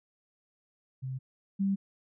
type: tone pair in turn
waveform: sine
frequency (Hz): 130.81 / 195.99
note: C3 / G3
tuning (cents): 0 / 0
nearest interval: perfect fifth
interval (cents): 700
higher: second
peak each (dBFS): -33 / -25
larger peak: second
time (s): 1.02-1.19 / 1.59-1.76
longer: neither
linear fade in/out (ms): 20
effects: none